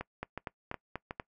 two click trains, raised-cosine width 0.5 ms, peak -22 / -21 dBFS, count 4 / 5, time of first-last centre 0.01-1.109 / 0.23-1.199 s, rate 2.73 / 4.13 Hz, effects noise-tail reverb RT60 0.1 s tail -22 dB re dry

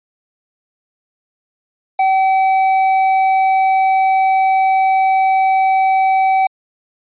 triangle tone with hard clipping, 765 Hz, G5, 42 cents flat, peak -12 dBFS, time 1.99-6.47 s, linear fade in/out 5 ms, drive 10 dB, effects resampled to 8000 Hz

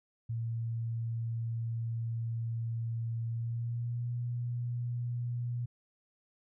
sine tone with pitch glide, 115 to 120.65 Hz, A#2 to B2, -23 to -40 cents, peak -32 dBFS, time 0.29-5.66 s, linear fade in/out 10 ms, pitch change +83 cents, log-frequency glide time 3.27-4.11 s, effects none

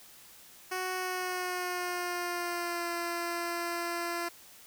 10% pulse tone with pitch glide, 370 to 343.2 Hz, F#4 to F4, 0 to -30 cents, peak -24 dBFS, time 0.71-4.29 s, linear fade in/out 10 ms, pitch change -130 cents, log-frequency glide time 0.95-2.91 s, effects white hiss -54 dBFS RMS until 4.66 s

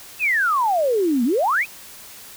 sine exponential two-way sweep, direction down then up, 2700 to 226.2 to 2700 Hz, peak -16 dBFS, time 0.19-1.66 s, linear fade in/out 50 ms, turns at 1.24 s, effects white hiss -41 dBFS RMS until 2.36 s

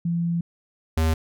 sine / square tone pair in turn, 170 / 80.23 Hz, F3 / E2, -46 / -46 cents, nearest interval octave + minor second, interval 1300 cents, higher first, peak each -21 / -19 dBFS, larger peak second, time 0.05-0.41 / 0.97-1.14 s, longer first, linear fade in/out 5 ms, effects none

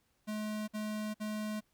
square tone bursts, 213.3 Hz, G#3, 46 cents sharp, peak -36 dBFS, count 3, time 0.27-1.608 s, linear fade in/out 20 ms, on 410 ms, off 54 ms, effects pink hiss -75 dBFS RMS until 1.73 s

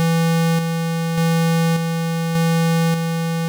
square tone with tremolo, 165.3 Hz, E3, 5 cents sharp, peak -15 dBFS, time 0-3.48 s, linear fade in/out 0 ms, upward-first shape square, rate 0.85 Hz, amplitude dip 40%, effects none

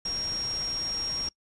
sine tone in noise, 5580 Hz, F8, 2 cents flat, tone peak -29 dBFS, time 0.05-1.29 s, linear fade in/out 5 ms, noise pink, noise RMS -41 dBFS, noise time 0.05-1.29 s, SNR +9 dB, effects noise-tail reverb RT60 0.1 s tail -23 dB re dry + resampled to 24000 Hz

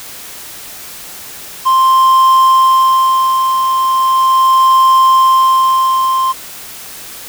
triangle tone with tremolo, 1050 Hz, C6, 6 cents sharp, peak -3 dBFS, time 1.65-6.33 s, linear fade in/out 20 ms, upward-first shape sine, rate 0.38 Hz, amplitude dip 45%, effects white hiss -30 dBFS RMS until 7.28 s

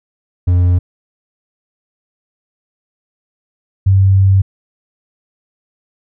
triangle / sine tone pair in turn, 88.9 / 96.57 Hz, F2 / G2, +31 / -25 cents, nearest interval minor second, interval 144 cents, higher second, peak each -6 dBFS, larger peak neither, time 0.47-0.79 / 3.86-4.42 s, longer second, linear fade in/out 10 ms, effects none

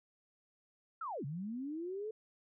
sine linear two-way sweep, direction down then up, 1389 to 130.81 to 444.4 Hz, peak -38 dBFS, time 1.01-2.11 s, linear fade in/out 5 ms, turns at 1.25 s, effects none

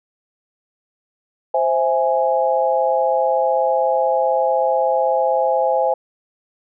sine chord, C augmented, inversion none, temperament equal, 523.3 / 659.3 / 830.6 Hz, C5 / E5 / G#5, 0 / 0 / 0 cents, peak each -18 / -20 / -19 dBFS, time 1.54-5.94 s, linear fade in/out 5 ms, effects none

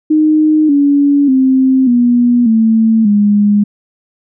sine tone with pitch steps, 308.5 / 284.5 / 262.4 / 242 / 223.2 / 205.9 Hz, D#4 / C#4 / C4 / B3 / A3 / G#3, -15 / +45 / +5 / -35 / +25 / -15 cents, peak -6 dBFS, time 0.1-3.64 s, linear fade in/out 10 ms, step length 590 ms, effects none

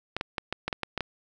clicks, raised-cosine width 0.3 ms, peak -13 dBFS, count 9, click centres 0.166 / 0.211 / 0.382 / 0.526 / 0.68 / 0.728 / 0.833 / 0.977 / 1.007 s, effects none

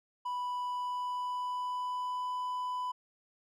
triangle tone with pitch glide, 987.8 to 998.1 Hz, B5 to B5, 0 to +18 cents, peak -31 dBFS, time 0.25-2.92 s, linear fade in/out 10 ms, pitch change +18 cents, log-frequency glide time 0.62-2.32 s, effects none

